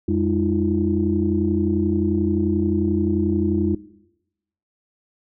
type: tone cluster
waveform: sine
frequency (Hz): 88.5 / 202.5 / 312.2 / 343.6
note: F2 / G#3 / D#4 / F4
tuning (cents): +23 / -43 / +6 / -28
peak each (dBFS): -23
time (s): 0.08-3.75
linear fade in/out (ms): 5
effects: noise-tail reverb RT60 0.9 s tail -18 dB re dry + tanh soft clip ceiling -7 dBFS